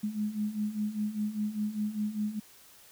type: beating tone pair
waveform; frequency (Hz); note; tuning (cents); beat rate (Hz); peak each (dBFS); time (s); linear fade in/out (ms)
sine; 207.7 / 212.7; G#3 / G#3; 0 / +42; 5; -35 / -31; 0.03-2.4; 10
effects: white hiss -56 dBFS RMS until 2.91 s